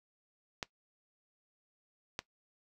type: clicks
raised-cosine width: 0.2 ms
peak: -18 dBFS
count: 2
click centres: 0.628 / 2.191 s
effects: noise-tail reverb RT60 0.1 s tail -19 dB re dry